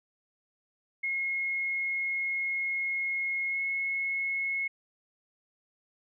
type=tone with pitch glide; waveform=sine; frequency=2160 to 2178 Hz; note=C#7 to C#7; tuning=-45 to -31 cents; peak=-28 dBFS; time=1.03-4.68 s; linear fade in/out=10 ms; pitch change=+14 cents; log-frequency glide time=3.49-3.59 s; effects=none